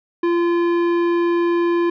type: tone with tanh clipping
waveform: sine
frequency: 343.5 Hz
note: F4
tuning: 29 cents flat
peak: -17 dBFS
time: 0.23-1.9 s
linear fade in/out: 5 ms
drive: 14 dB
effects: none